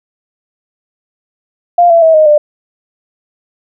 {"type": "tone with pitch steps", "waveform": "sine", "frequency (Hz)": [698.5, 671.6, 645.7, 620.9, 596.9], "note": ["F5", "E5", "E5", "D#5", "D5"], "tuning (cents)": [0, 32, -36, -4, 28], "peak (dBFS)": -3, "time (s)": [1.78, 2.38], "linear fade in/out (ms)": 5, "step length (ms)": 120, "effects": []}